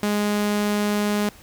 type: tone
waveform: sawtooth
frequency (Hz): 207.4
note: G#3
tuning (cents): -2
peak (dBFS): -16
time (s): 0.03-1.29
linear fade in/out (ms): 0
effects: pink hiss -48 dBFS RMS until 1.42 s